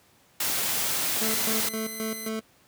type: noise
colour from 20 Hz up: white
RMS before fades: -27 dBFS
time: 0.4-1.69 s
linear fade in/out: 5 ms
type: tone with tremolo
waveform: 25% pulse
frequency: 220.2 Hz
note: A3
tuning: 2 cents sharp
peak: -25 dBFS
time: 1.21-2.41 s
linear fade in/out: 10 ms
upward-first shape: square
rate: 3.8 Hz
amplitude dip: 75%
type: tone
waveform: 5% pulse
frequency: 2034 Hz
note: C7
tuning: 50 cents flat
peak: -25 dBFS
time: 1.23-2.29 s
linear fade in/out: 5 ms
effects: pink hiss -60 dBFS RMS until 2.67 s + high-pass 100 Hz 12 dB/octave